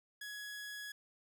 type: tone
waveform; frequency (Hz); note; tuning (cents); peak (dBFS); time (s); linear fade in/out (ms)
sawtooth; 1677; G#6; +16; -40; 0.21-0.92; 5
effects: none